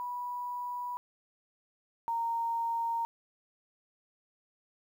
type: tone pair in turn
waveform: sine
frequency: 980 / 925 Hz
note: B5 / A#5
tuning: -14 / -14 cents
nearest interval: minor second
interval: 100 cents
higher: first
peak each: -34 / -29 dBFS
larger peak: second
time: 0-0.97 / 2.08-3.05 s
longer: neither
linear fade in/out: 0 ms
effects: 10-bit